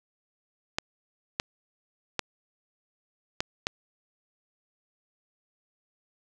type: clicks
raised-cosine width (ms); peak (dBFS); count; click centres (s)
0.2; -9; 5; 0.785 / 1.399 / 2.193 / 3.405 / 3.669
effects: none